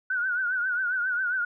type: tone with vibrato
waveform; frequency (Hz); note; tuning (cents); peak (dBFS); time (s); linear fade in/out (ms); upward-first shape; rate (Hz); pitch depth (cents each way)
sine; 1480; F#6; 0; -24; 0.1-1.45; 5; triangle; 7.4; 100
effects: none